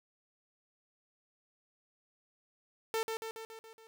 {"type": "tone with echo", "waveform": "sawtooth", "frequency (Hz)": 447.2, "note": "A4", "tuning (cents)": 28, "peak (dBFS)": -27, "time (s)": [2.94, 3.03], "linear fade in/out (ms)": 0, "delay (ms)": 140, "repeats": 6, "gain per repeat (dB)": -4, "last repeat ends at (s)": 3.87, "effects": []}